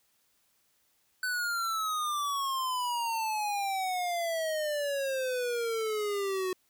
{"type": "exponential sweep", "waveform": "square", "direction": "down", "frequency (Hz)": [1514, 366.4], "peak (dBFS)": -30, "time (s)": [1.23, 6.53], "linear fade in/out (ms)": 2, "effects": ["white hiss -71 dBFS RMS until 6.69 s"]}